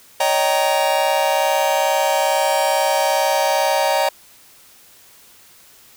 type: chord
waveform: 45% pulse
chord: Eb dominant seventh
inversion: third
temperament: just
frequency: 560 / 622.3 / 777.8 / 933.4 Hz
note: Db5 / Eb5 / G5 / Bb5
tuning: +18 / 0 / -14 / +2 cents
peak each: -21 dBFS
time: 0.2-4.09 s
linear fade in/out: 5 ms
effects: white hiss -48 dBFS RMS until 5.96 s